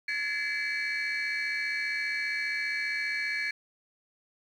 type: tone cluster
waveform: sine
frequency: 1685 / 1760 / 2063 / 2298 / 4308 Hz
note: G#6 / A6 / C7 / D7 / C8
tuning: +25 / 0 / -25 / -38 / +50 cents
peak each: -33 / -37 / -35 / -31 / -39 dBFS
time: 0.08-3.51 s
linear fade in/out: 5 ms
effects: tanh soft clip ceiling -23 dBFS + 10-bit